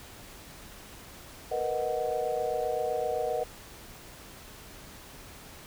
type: chord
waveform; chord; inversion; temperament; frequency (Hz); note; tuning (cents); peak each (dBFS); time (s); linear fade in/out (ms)
sine; B major seventh; third; equal; 466.2 / 493.9 / 622.3 / 740; A#4 / B4 / D#5 / F#5; 0 / 0 / 0 / 0; -33; 1.51-3.44; 10
effects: pink hiss -48 dBFS RMS until 5.66 s